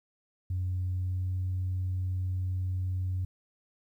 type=tone with pitch glide; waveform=sine; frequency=91.5 to 92.24 Hz; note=F#2 to F#2; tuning=-19 to -5 cents; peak=-27 dBFS; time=0.5-3.25 s; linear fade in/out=5 ms; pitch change=+14 cents; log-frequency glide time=0.92-1.31 s; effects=tanh soft clip ceiling -25 dBFS + 11-bit